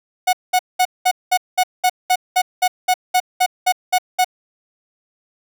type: tone bursts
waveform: 45% pulse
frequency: 734 Hz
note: F#5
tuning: 14 cents flat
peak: -12 dBFS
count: 16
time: 0.27-4.246 s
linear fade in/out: 10 ms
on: 61 ms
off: 200 ms
effects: none

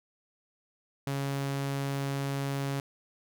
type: tone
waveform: sawtooth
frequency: 138.59 Hz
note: C#3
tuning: in tune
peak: -26 dBFS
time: 1.07-2.8 s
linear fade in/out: 2 ms
effects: none

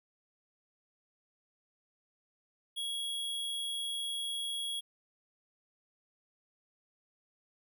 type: tone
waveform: square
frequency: 3322 Hz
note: G#7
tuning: in tune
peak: -35 dBFS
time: 2.76-4.81 s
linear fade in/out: 20 ms
effects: none

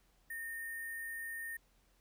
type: tone with sample-and-hold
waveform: sine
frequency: 1835 Hz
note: A#6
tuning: 28 cents flat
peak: -40 dBFS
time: 0.3-1.57 s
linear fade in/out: 5 ms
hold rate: 11025 Hz
effects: added 43 Hz sine -70 dBFS peak until 2 s + pink hiss -73 dBFS RMS until 2 s

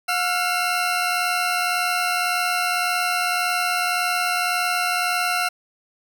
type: tone pair together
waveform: 20% pulse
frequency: 717.9 / 1354 Hz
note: F5 / E6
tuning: +48 / +46 cents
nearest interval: major seventh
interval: 1098 cents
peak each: -18 dBFS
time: 0.08-5.49 s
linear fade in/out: 10 ms
effects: none

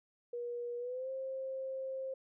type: tone with pitch glide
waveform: sine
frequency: 480 to 529.5 Hz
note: B4 to C5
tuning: -49 to +21 cents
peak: -37 dBFS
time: 0.33-2.14 s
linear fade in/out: 5 ms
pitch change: +170 cents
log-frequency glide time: 0.78-1.1 s
effects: none

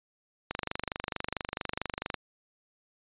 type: click train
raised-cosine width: 0.3 ms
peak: -15 dBFS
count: 41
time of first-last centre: 0.51-2.143 s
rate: 24.5 Hz
effects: resampled to 8000 Hz

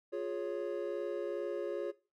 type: chord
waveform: triangle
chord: Db major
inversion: first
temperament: equal with one note detuned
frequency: 352.9 / 415.3 / 554.4 Hz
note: F4 / Ab4 / Db5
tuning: +18 / 0 / 0 cents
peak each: -37 / -37 / -37 dBFS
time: 0.12-1.92 s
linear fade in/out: 20 ms
effects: noise-tail reverb RT60 0.3 s tail -18 dB re dry

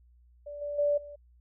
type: tone with level steps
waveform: sine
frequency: 582 Hz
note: D5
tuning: 16 cents flat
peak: -38 / -32 / -23 / -42 dBFS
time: 0.46-1.16 s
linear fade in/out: 10 ms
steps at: 0.61 / 0.78 / 0.97 s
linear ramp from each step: 10 ms
effects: added 60 Hz sine -57 dBFS peak until 1.4 s

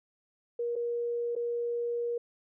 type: tone with dropouts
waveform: sine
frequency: 474.4 Hz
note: A#4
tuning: 30 cents sharp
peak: -29 dBFS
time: 0.59-2.18 s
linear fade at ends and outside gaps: 5 ms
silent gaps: 0.756-0.761 / 1.353-1.362 s
effects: none

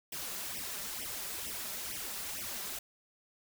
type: noise with flanger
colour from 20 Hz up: white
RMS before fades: -40 dBFS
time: 0.12-2.79 s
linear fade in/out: 5 ms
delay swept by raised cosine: 0.35 to 5.15 ms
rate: 2.2 Hz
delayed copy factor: +0.9
effects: none

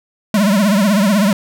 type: tone with vibrato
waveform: square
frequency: 202.6 Hz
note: G#3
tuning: 43 cents flat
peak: -11 dBFS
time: 0.34-1.33 s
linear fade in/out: 2 ms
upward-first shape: triangle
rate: 16 Hz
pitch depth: 170 cents each way
effects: none

